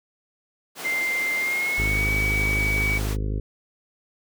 pink high-pass noise, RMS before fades -35 dBFS, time 0.75-3.17 s, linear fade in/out 50 ms, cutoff 330 Hz, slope 12 dB/octave
sine tone with pitch glide, 2093 to 2269 Hz, C7 to C#7, 0 to +40 cents, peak -22 dBFS, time 0.84-2.99 s, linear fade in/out 20 ms, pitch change +140 cents, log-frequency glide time 1.37-2.09 s
harmonic tone, 51.91 Hz, G#1, in tune, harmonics 1 / 2 / 3 / 4 / 5 / 6 / 7 / 8 / 9 / 10, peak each -25 / -29 / -37 / -39 / -38 / -41 / -42 / -40 / -46 / -48 dBFS, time 1.78-3.4 s, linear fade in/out 5 ms
effects none

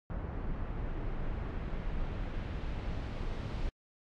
brown noise with low-pass filter sweep, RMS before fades -36 dBFS, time 0.1-3.69 s, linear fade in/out 0 ms, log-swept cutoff 1500 to 4400 Hz, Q 0.93, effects AAC 64 kbps

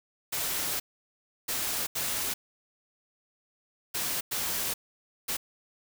white noise bursts at uneven times, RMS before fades -31 dBFS, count 6, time 0.32-0.8 / 1.48-1.87 / 1.95-2.34 / 3.94-4.21 / 4.31-4.74 / 5.28-5.37 s, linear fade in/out 10 ms, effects none

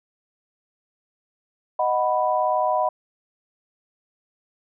sine chord, B major, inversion first, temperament equal, 622.3 / 740 / 987.8 Hz, D#5 / F#5 / B5, 0 / 0 / 0 cents, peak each -23 dBFS, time 1.79-2.89 s, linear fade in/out 5 ms, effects none

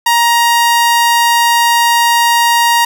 sawtooth tone, 940 Hz, A#5, 14 cents sharp, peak -4 dBFS, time 0.06-2.85 s, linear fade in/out 5 ms, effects none

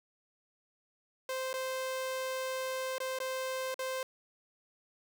sawtooth tone with dropouts, 521 Hz, C5, 7 cents flat, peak -30 dBFS, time 1.29-4.03 s, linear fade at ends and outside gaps 2 ms, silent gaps 1.531-1.539 / 2.982-3.002 / 3.188-3.201 / 3.743-3.791 s, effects none

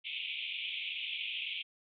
pink band-pass noise, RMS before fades -39 dBFS, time 0.04-1.63 s, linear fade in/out 20 ms, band 2300 to 3500 Hz, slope 96 dB/octave, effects none

